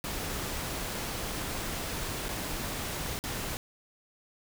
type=noise with dropouts; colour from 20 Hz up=pink; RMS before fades=-35 dBFS; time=0.04-3.57 s; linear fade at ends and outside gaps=0 ms; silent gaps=2.284-2.29 / 3.19-3.239 s; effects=none